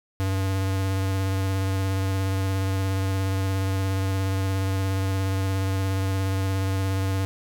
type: tone with vibrato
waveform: square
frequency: 96 Hz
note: G2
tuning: 36 cents flat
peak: -23 dBFS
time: 0.2-7.25 s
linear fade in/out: 0 ms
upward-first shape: square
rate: 17 Hz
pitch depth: 14 cents each way
effects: none